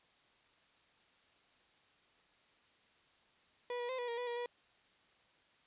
35% pulse tone with pitch steps, 488 / 482.8 / 517 / 486.4 / 469.3 / 490 / 476.6 / 483.5 Hz, B4 / B4 / C5 / B4 / A#4 / B4 / A#4 / B4, -21 / -39 / -21 / -26 / +12 / -14 / +38 / -37 cents, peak -36 dBFS, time 3.7-4.46 s, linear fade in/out 2 ms, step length 95 ms, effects white hiss -69 dBFS RMS until 5.66 s + resampled to 8000 Hz

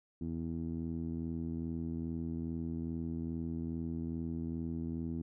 15% pulse tone with low-pass filter, 82.41 Hz, E2, in tune, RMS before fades -38 dBFS, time 0.21-5.22 s, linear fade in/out 5 ms, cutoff 280 Hz, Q 2.1, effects none

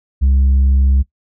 sine tone with tanh clipping, 67 Hz, C2, 42 cents sharp, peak -10 dBFS, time 0.21-1.03 s, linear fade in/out 20 ms, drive 3 dB, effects noise-tail reverb RT60 0.1 s tail -19 dB re dry

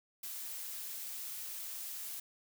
blue noise, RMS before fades -43 dBFS, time 0.23-2.2 s, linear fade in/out 5 ms, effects none

